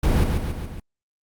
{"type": "noise with echo", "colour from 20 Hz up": "brown", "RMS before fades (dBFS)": -18, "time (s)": [0.03, 0.24], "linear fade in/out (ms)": 5, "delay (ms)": 140, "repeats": 4, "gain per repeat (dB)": -4, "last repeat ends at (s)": 0.8, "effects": ["Opus 48 kbps"]}